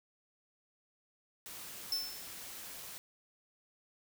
white noise, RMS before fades -47 dBFS, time 1.46-2.98 s, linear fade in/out 0 ms
45% pulse tone with exponential decay, 5300 Hz, E8, 9 cents sharp, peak -30 dBFS, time 1.92-2.38 s, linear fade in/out 2 ms, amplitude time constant 100 ms
effects none

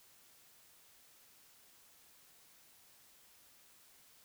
silence, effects white hiss -64 dBFS RMS until 4.24 s

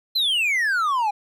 triangle exponential sweep, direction down, 4186 to 800 Hz, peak -17 dBFS, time 0.15-1.11 s, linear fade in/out 10 ms, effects none

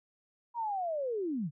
sine linear sweep, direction down, 966 to 130 Hz, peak -31 dBFS, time 0.54-1.51 s, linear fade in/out 50 ms, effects none

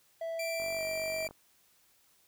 triangle tone with pitch glide, 659.3 to 640.2 Hz, E5 to D#5, 0 to +49 cents, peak -32 dBFS, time 0.21-1.27 s, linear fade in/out 5 ms, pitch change -51 cents, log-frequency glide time 0.75-0.82 s
sawtooth tone, 2349 Hz, D7, in tune, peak -33 dBFS, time 0.39-1.28 s, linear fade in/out 5 ms
click train, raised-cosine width 1 ms, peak -34 dBFS, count 35, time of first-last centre 0.6-1.31 s, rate 47.9 Hz
effects white hiss -67 dBFS RMS until 2.27 s

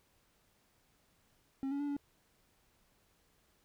triangle tone with pitch steps, 269.8 / 281.6 / 288.8 / 285 Hz, C#4 / C#4 / D4 / C#4, -47 / +27 / -29 / +48 cents, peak -32 dBFS, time 1.63-1.966 s, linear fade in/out 0 ms, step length 84 ms, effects pink hiss -72 dBFS RMS until 3.64 s

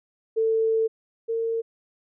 sine tone pair in turn, 446.3 / 455.2 Hz, A4 / A#4, +25 / -41 cents, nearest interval unison, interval 34 cents, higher second, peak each -19 / -23 dBFS, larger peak first, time 0.36-0.88 / 1.28-1.62 s, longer first, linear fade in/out 20 ms, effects none

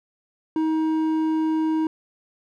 sine tone with hard clipping, 316.4 Hz, D#4, 29 cents sharp, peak -21 dBFS, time 0.56-1.87 s, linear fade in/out 2 ms, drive 6 dB, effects none

